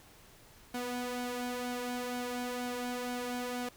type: tone with flanger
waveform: sawtooth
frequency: 246.3 Hz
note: B3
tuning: 5 cents flat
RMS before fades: -37 dBFS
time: 0.74-3.69 s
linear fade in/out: 5 ms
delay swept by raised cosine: 1.3 to 2.8 ms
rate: 2.1 Hz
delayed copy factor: +0.6
effects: pink hiss -58 dBFS RMS until 3.76 s